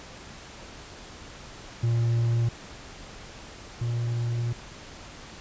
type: tone pair in turn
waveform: triangle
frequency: 116.9 / 118.26 Hz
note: A#2 / A#2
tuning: +5 / +25 cents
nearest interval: unison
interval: 20 cents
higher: second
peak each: -19 / -23 dBFS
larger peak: first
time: 1.83-2.49 / 3.81-4.53 s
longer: second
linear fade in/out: 5 ms
effects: pink hiss -44 dBFS RMS until 5.4 s + resampled to 16000 Hz